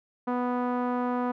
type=tone with low-pass filter; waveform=sawtooth; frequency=246.9 Hz; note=B3; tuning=in tune; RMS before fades=-28 dBFS; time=0.27-1.32 s; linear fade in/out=10 ms; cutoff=1100 Hz; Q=2; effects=none